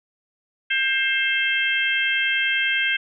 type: harmonic tone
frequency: 530 Hz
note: C5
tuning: 22 cents sharp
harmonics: 3 / 4 / 5 / 6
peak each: -23 / -24 / -25 / -26 dBFS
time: 0.7-2.97 s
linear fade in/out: 10 ms
effects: none